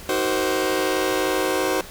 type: chord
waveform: sawtooth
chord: C half-diminished seventh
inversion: first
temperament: just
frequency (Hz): 314 / 376.7 / 470.9 / 523.3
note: Eb4 / Gb4 / Bb4 / C5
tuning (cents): +16 / +31 / +18 / 0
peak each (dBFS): -23 / -20 / -25 / -21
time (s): 0.09-1.81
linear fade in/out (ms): 2
effects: pink hiss -40 dBFS RMS until 1.9 s